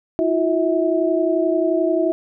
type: tone cluster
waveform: sine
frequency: 325.5 / 356.9 / 647 Hz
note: E4 / F4 / E5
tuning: -22 / +38 / -32 cents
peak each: -20 dBFS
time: 0.19-2.12 s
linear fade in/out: 0 ms
effects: none